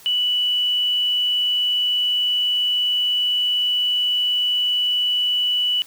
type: tone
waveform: sine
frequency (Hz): 2960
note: F#7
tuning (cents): 0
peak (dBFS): -17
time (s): 0.06-5.82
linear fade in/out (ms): 0
effects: white hiss -46 dBFS RMS until 5.86 s